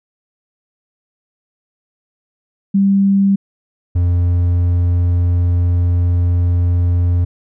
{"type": "tone pair in turn", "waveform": ["sine", "triangle"], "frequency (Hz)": [196.9, 87.71], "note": ["G3", "F2"], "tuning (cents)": [8, 8], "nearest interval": "octave + major second", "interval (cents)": 1400, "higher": "first", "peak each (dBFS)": [-9, -9], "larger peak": "neither", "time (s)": [[2.74, 3.36], [3.95, 7.25]], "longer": "second", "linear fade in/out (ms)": 10, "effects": []}